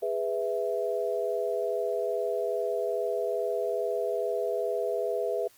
sine chord, E major, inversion first, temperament just, 412 / 494.4 / 659.3 Hz, G#4 / B4 / E5, -14 / +2 / 0 cents, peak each -31 dBFS, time 0.02-5.48 s, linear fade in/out 10 ms, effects white hiss -59 dBFS RMS until 5.57 s + Opus 24 kbps

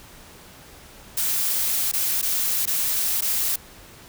blue noise with dropouts, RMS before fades -23 dBFS, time 1.17-3.56 s, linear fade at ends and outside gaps 5 ms, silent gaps 1.916-1.934 / 2.216-2.225 / 2.656-2.673 / 3.21-3.22 s, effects pink hiss -46 dBFS RMS until 4.08 s

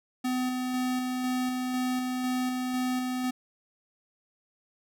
square tone with tremolo, 253.2 Hz, B3, 43 cents sharp, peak -27 dBFS, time 0.24-3.31 s, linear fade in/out 10 ms, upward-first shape square, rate 2 Hz, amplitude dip 25%, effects none

